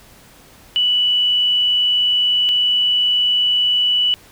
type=tone pair in turn; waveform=sine; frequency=2960 / 2960 Hz; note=F#7 / F#7; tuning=0 / 0 cents; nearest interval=unison; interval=0 cents; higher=neither; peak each=-13 / -13 dBFS; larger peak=neither; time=0.76-2.49 / 2.49-4.14 s; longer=first; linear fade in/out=0 ms; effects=pink hiss -46 dBFS RMS until 4.31 s